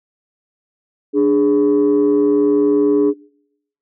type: tone pair together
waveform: sine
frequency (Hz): 293.7 / 414.4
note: D4 / G#4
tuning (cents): 0 / -4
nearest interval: tritone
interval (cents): 596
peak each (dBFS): -12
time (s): 1.13-3.14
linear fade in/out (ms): 50
effects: noise-tail reverb RT60 0.8 s tail -26 dB re dry + tanh soft clip ceiling -7 dBFS